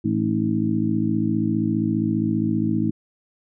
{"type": "harmonic tone with a mistuned harmonic", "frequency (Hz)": 55, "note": "A1", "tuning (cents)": 0, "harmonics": [2, 3, 4, 5, 6], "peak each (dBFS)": [-27, -27, -23, -28, -24], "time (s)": [0.04, 2.91], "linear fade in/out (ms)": 10, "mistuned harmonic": 6, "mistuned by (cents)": -56, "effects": []}